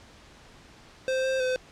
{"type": "tone with pitch steps", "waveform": "square", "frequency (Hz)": [522, 526, 511], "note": ["C5", "C5", "C5"], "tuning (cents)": [-4, 9, -41], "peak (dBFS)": -25, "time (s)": [1.08, 1.56], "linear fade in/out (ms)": 0, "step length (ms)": 160, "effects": ["pink hiss -52 dBFS RMS until 1.71 s", "low-pass 6000 Hz 12 dB/octave"]}